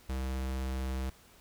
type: tone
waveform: square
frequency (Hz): 65.41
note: C2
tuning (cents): 0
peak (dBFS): -33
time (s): 0.09-1.1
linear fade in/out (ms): 5
effects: pink hiss -59 dBFS RMS until 1.4 s